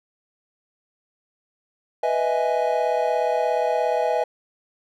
triangle chord, E major seventh, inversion second, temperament equal, 493.9 / 622.3 / 659.3 / 830.6 Hz, B4 / D#5 / E5 / G#5, 0 / 0 / 0 / 0 cents, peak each -23 dBFS, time 2.03-4.24 s, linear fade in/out 5 ms, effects none

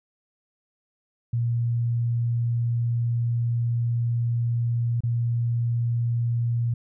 sine tone with dropouts, 118.1 Hz, A#2, 23 cents sharp, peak -21 dBFS, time 1.33-6.74 s, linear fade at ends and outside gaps 5 ms, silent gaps 5.006-5.035 s, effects none

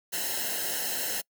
white noise with comb filter, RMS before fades -31 dBFS, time 0.12-1.22 s, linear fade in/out 20 ms, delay 0.85 ms, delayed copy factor -0.85, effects noise-tail reverb RT60 0.1 s tail -26 dB re dry

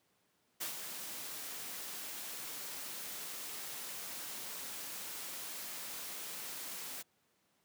white noise with ADSR envelope, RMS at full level -38 dBFS, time 0.6-7.03 s, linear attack 17 ms, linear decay 120 ms, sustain -6 dB, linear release 19 ms, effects pink hiss -75 dBFS RMS until 7.64 s + high-pass 150 Hz 12 dB/octave

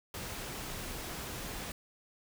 pink noise, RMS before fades -41 dBFS, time 0.14-1.72 s, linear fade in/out 2 ms, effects none

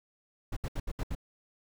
brown noise bursts, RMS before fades -33 dBFS, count 6, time 0.52-1.151 s, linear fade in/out 5 ms, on 46 ms, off 71 ms, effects none

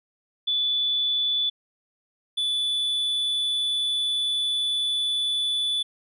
sine / triangle tone pair in turn, 3469 / 3469 Hz, A7 / A7, -25 / -25 cents, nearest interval unison, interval 0 cents, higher neither, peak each -21 dBFS, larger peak neither, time 0.47-1.5 / 2.37-5.83 s, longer second, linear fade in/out 10 ms, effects resampled to 32000 Hz

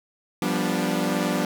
sawtooth chord, G dominant seventh, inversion third, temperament equal with one note detuned, 174.61 / 196 / 243 / 293.7 Hz, F3 / G3 / B3 / D4, 0 / 0 / -28 / 0 cents, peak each -24 dBFS, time 0.42-1.45 s, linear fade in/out 2 ms, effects none

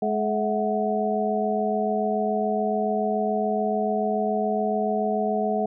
sine tone cluster, 210.6 / 426.8 / 651 / 738 Hz, G#3 / G#4 / E5 / F#5, +24 / +47 / -22 / -5 cents, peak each -27 dBFS, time 0.02-5.66 s, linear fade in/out 5 ms, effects none

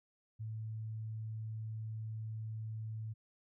sine tone, 110 Hz, A2, in tune, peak -39 dBFS, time 0.39-3.14 s, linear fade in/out 20 ms, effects none

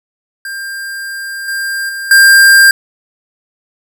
square tone with level steps, 1594 Hz, G6, 28 cents sharp, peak -21 / -16 / -20 / -3 dBFS, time 0.45-2.71 s, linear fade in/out 2 ms, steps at 1.48 / 1.89 / 2.11 s, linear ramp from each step 2 ms, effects none

